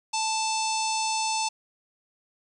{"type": "harmonic tone with a mistuned harmonic", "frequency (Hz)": 880, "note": "A5", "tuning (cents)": 0, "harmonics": [1, 3, 4, 5, 6, 7, 8, 9, 10], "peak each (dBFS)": [-27, -34, -38, -35, -35, -34, -41, -38, -41], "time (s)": [0.13, 1.49], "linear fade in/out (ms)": 10, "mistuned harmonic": 4, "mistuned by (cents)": 23, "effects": ["10-bit"]}